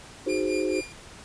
sine chord, Ab dominant seventh, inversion second, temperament equal, 311.1 / 370 / 415.3 / 523.3 Hz, Eb4 / Gb4 / Ab4 / C5, 0 / 0 / 0 / 0 cents, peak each -29 / -27 / -31 / -31 dBFS, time 0.26-0.81 s, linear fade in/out 10 ms
sawtooth tone with tremolo, 2401 Hz, D7, 38 cents sharp, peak -29 dBFS, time 0.28-0.93 s, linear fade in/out 20 ms, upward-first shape sine, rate 4.5 Hz, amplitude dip 80%
effects pink hiss -46 dBFS RMS until 1.24 s + resampled to 22050 Hz

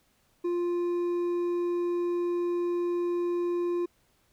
triangle tone with hard clipping, 349.2 Hz, F4, in tune, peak -27 dBFS, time 0.44-3.86 s, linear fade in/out 10 ms, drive 7 dB, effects pink hiss -68 dBFS RMS until 4.32 s

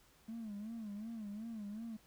triangle tone with vibrato, 216.2 Hz, A3, 30 cents flat, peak -39 dBFS, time 0.28-1.97 s, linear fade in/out 10 ms, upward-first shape sine, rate 2.7 Hz, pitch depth 120 cents each way, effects tanh soft clip ceiling -38 dBFS + pink hiss -67 dBFS RMS until 2.06 s

